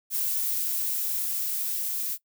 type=noise with level ramp; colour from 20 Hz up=violet; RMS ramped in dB=-27 to -30 dBFS; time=0.1-2.18 s; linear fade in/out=50 ms; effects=noise-tail reverb RT60 0.1 s tail -20 dB re dry